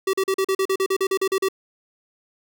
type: tone bursts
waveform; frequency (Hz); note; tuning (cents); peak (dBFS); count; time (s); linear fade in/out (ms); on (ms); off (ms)
square; 384.2; G4; -35; -19; 14; 0.07-1.486; 5; 64; 40
effects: none